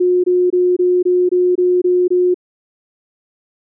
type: tone bursts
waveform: sine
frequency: 360.2 Hz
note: F#4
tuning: 46 cents flat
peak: -10 dBFS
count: 9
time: 0-2.344 s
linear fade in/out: 10 ms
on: 240 ms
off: 23 ms
effects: none